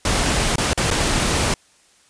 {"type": "noise with dropouts", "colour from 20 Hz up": "pink", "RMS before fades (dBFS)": -19, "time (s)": [0.05, 1.54], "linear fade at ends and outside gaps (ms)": 2, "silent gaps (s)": [[0.558, 0.581], [0.733, 0.775], [0.904, 0.911]], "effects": ["white hiss -55 dBFS RMS until 2.09 s", "resampled to 22050 Hz"]}